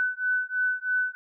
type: beating tone pair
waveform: sine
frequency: 1500 / 1503.1 Hz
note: F#6 / F#6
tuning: +23 / +27 cents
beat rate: 3.1 Hz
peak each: -27 dBFS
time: 0-1.15 s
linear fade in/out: 0 ms
effects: none